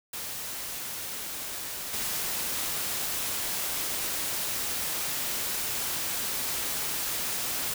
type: noise with level steps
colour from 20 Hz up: white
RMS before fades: -36 / -31 dBFS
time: 0.13-7.74 s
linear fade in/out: 5 ms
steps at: 1.93 s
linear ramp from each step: 5 ms
effects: none